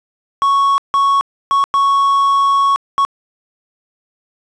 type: tone bursts at uneven times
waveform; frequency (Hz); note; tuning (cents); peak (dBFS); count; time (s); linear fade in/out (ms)
triangle; 1109; C#6; 0; -8; 5; 0.42-0.78 / 0.94-1.21 / 1.51-1.64 / 1.74-2.76 / 2.98-3.05; 0
effects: resampled to 22050 Hz + 7-bit